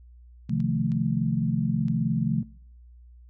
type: chord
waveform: sine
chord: F dominant seventh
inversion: second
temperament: equal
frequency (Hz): 130.81 / 155.56 / 174.61 / 220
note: C3 / Eb3 / F3 / A3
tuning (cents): 0 / 0 / 0 / 0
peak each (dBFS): -28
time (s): 0.49-2.43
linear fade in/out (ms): 10
type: clicks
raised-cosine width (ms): 0.2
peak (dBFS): -32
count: 4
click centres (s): 0.495 / 0.603 / 0.919 / 1.883
effects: noise-tail reverb RT60 0.6 s tail -23 dB re dry + added 60 Hz sine -47 dBFS peak until 3.29 s